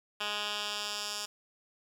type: tone with band-pass filter sweep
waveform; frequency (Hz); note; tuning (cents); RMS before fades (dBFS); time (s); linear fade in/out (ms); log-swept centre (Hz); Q
10% pulse; 207.7; G#3; 0; -36; 0.2-1.26; 10; 2800 to 5800; 1.4
effects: 9-bit